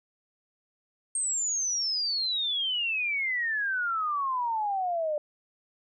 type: exponential sweep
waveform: sine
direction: down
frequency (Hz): 8560 to 587.3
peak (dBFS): -26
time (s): 1.15-5.18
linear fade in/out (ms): 2
effects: none